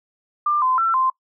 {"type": "tone with pitch steps", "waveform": "sine", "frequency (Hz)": [1192, 1028, 1344, 1042], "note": ["D6", "C6", "E6", "C6"], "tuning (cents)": [25, -31, 33, -7], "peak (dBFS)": -16, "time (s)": [0.46, 1.1], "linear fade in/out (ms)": 5, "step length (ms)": 160, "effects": ["noise-tail reverb RT60 0.1 s tail -22 dB re dry"]}